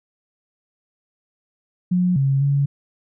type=tone with pitch steps; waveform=sine; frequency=180.2 / 136.6 / 140.7 Hz; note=F#3 / C#3 / C#3; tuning=-45 / -25 / +26 cents; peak=-15 dBFS; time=1.91-2.66 s; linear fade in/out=10 ms; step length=250 ms; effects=none